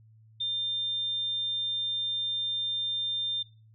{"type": "tone", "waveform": "sine", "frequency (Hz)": 3600, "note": "A7", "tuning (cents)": 39, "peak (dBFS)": -28, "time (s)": [0.4, 3.43], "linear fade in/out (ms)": 10, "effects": ["noise-tail reverb RT60 0.3 s tail -17 dB re dry", "added 110 Hz sine -54 dBFS peak until 3.74 s"]}